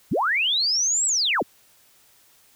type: linear two-way sweep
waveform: sine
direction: up then down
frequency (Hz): 92.5 to 7902 to 92.5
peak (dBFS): -19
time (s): 0.11-1.43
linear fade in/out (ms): 10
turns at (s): 1.06
effects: white hiss -57 dBFS RMS until 2.55 s